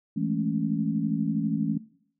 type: chord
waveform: sine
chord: A major seventh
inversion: second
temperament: equal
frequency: 164.81 / 207.7 / 220 / 277.2 Hz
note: E3 / G#3 / A3 / C#4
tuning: 0 / 0 / 0 / 0 cents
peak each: -30 dBFS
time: 0.16-1.78 s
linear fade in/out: 10 ms
effects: noise-tail reverb RT60 0.6 s tail -18 dB re dry